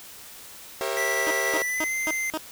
sawtooth chord, G diminished seventh, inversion none, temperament equal with one note detuned, 392 / 466.2 / 540.5 / 659.3 Hz, G4 / Bb4 / Db5 / Fb5, 0 / 0 / -44 / 0 cents, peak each -28 / -28 / -27 / -29 dBFS, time 0.81-1.62 s, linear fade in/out 0 ms
square tone with pitch glide, 1967 to 2079 Hz, B6 to C7, -7 to -12 cents, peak -26 dBFS, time 0.97-2.3 s, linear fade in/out 0 ms, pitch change +95 cents, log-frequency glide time 1.63-1.94 s
15% pulse tone bursts, 314.2 Hz, D#4, 17 cents sharp, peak -20 dBFS, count 5, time 1.27-2.375 s, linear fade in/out 0 ms, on 37 ms, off 230 ms
effects white hiss -44 dBFS RMS until 2.51 s

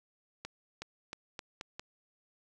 accelerating click train, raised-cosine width 0.2 ms, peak -23 dBFS, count 6, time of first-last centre 0.45-1.795 s, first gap 370 ms, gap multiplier 0.84, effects none

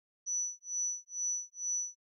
sine tone with tremolo, 5940 Hz, F#8, 6 cents sharp, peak -30 dBFS, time 0.26-1.96 s, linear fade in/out 20 ms, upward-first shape sine, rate 2.2 Hz, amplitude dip 100%, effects none

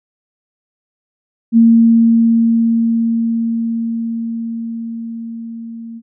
sine tone with level ramp, 229.3 Hz, A#3, 28 cents flat, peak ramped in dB -4 to -27 dBFS, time 1.52-6.02 s, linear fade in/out 50 ms, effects none

